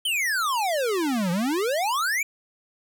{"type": "exponential two-way sweep", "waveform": "square", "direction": "down then up", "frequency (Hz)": [3167, 167.7, 2406], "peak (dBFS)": -23, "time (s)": [0.05, 2.23], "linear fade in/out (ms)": 5, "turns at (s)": 1.31, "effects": []}